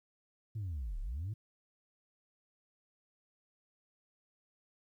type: linear two-way sweep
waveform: sine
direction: down then up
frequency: 114.2 to 31.33 to 114.2 Hz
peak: -34 dBFS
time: 0.55-1.34 s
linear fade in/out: 10 ms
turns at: 1 s
effects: tanh soft clip ceiling -34 dBFS + 12-bit